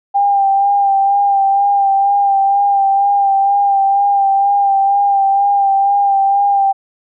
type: tone with vibrato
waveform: sine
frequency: 795 Hz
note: G5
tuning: 24 cents sharp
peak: -9 dBFS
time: 0.14-6.73 s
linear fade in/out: 20 ms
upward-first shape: sine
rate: 2.1 Hz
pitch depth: 26 cents each way
effects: none